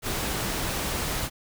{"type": "noise", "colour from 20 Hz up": "pink", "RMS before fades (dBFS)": -29, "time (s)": [0.02, 1.3], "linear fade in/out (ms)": 50, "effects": []}